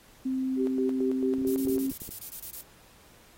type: tone with pitch glide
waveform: sine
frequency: 261.6 to 268.3 Hz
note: C4 to C4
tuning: 0 to +44 cents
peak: -26 dBFS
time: 0.25-1.91 s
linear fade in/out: 10 ms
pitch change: +44 cents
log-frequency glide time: 1.24-1.55 s
type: tone with tremolo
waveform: sine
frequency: 389.2 Hz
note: G4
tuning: 12 cents flat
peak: -26 dBFS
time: 0.56-1.88 s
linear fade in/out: 50 ms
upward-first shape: square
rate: 4.5 Hz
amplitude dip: 70%
type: clicks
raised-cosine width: 3 ms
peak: -30 dBFS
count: 9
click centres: 1.384 / 1.417 / 1.473 / 1.653 / 1.695 / 1.762 / 1.916 / 2.019 / 2.091 s
type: noise bursts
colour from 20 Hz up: violet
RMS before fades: -38 dBFS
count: 11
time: 1.47-2.611 s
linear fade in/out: 2 ms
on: 81 ms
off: 25 ms
effects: pink hiss -57 dBFS RMS until 3.37 s + AAC 48 kbps